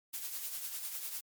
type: noise with tremolo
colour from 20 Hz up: blue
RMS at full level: -38 dBFS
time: 0.13-1.21 s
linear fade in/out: 10 ms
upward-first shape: triangle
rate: 10 Hz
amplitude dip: 55%
effects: MP3 96 kbps